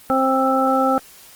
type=harmonic tone; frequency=264.2 Hz; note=C4; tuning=17 cents sharp; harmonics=1 / 2 / 3 / 5; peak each=-20 / -20 / -20 / -20 dBFS; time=0.1-0.98 s; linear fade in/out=0 ms; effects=white hiss -45 dBFS RMS until 1.35 s + Opus 24 kbps